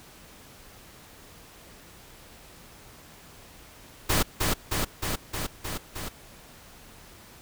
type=noise with echo; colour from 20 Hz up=pink; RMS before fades=-23 dBFS; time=4.09-4.23 s; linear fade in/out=10 ms; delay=310 ms; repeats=6; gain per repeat=-2 dB; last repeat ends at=6.09 s; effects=pink hiss -50 dBFS RMS until 7.41 s